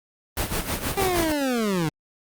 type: noise with tremolo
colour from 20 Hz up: pink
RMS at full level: -24 dBFS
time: 0.37-1.32 s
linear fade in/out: 2 ms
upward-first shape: sine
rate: 6.4 Hz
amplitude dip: 70%
type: linear sweep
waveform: 25% pulse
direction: down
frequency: 400 to 146.83 Hz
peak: -18 dBFS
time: 0.97-1.89 s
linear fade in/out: 5 ms
effects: Opus 32 kbps